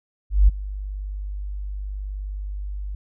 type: tone with ADSR envelope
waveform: sine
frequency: 49.59 Hz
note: G1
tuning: 21 cents sharp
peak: -8 dBFS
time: 0.3-2.95 s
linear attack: 180 ms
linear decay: 18 ms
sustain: -19 dB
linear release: 4 ms
effects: none